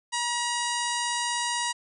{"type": "harmonic tone", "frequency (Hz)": 956, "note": "A#5", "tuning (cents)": 43, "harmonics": [1, 2, 3, 4, 5, 6, 7, 8, 9, 10], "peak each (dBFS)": [-30, -33, -35, -36, -37, -38, -38, -39, -40, -40], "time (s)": [0.12, 1.73], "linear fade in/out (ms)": 20, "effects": []}